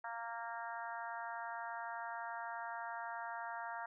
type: harmonic tone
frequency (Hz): 231.7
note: A#3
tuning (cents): -10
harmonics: 3 / 4 / 5 / 6 / 7 / 8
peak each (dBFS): -47 / -45 / -52 / -49 / -50 / -54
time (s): 0.04-3.86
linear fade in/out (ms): 5
effects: none